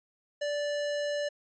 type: tone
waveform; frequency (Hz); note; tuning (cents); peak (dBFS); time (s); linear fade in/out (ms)
square; 584; D5; -10; -30; 0.41-1.29; 10
effects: resampled to 16000 Hz